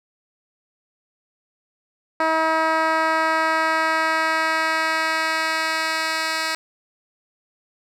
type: tone with band-pass filter sweep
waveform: 10% pulse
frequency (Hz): 320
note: D#4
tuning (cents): +49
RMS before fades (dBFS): -21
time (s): 2.2-6.55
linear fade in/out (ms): 2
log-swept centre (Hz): 910 to 3700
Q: 0.78
effects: none